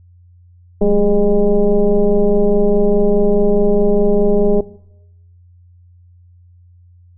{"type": "tone with frequency modulation", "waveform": "sine", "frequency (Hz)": 211.4, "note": "G#3", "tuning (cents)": 31, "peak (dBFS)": -9, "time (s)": [0.81, 4.61], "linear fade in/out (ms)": 5, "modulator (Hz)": 199, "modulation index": 1.7, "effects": ["noise-tail reverb RT60 0.9 s tail -21 dB re dry", "added 88 Hz sine -43 dBFS peak until 7.17 s"]}